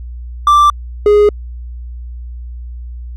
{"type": "tone pair in turn", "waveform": "triangle", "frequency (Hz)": [1174.7, 415.3], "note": ["D6", "G#4"], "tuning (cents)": [0, 0], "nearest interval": "octave + tritone", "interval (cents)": 1800, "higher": "first", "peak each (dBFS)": -3, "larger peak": "neither", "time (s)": [[0.47, 0.7], [1.06, 1.29]], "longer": "neither", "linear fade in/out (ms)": 2, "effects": ["added 60 Hz sine -24 dBFS peak until 3.16 s"]}